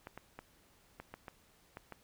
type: clicks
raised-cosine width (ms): 0.5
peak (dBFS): -30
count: 8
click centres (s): 0.071 / 0.176 / 0.39 / 1 / 1.14 / 1.282 / 1.771 / 1.923
effects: pink hiss -67 dBFS RMS until 2.03 s